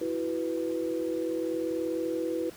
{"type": "chord", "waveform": "sine", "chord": "E suspended second", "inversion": "none", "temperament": "equal", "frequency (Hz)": [329.6, 370, 493.9], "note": ["E4", "F#4", "B4"], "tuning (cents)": [0, 0, 0], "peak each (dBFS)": [-31, -35, -32], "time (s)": [0.01, 2.5], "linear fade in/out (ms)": 5, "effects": ["pink hiss -50 dBFS RMS until 2.56 s", "high-pass 80 Hz 12 dB/octave"]}